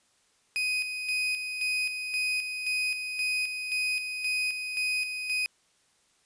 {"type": "tone with tremolo", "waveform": "35% pulse", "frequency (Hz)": 2500, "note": "D#7", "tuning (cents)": 8, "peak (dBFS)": -24, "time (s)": [0.56, 5.46], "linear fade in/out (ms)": 0, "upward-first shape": "square", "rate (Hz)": 1.9, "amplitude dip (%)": 50, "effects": ["white hiss -67 dBFS RMS until 6.25 s", "resampled to 22050 Hz"]}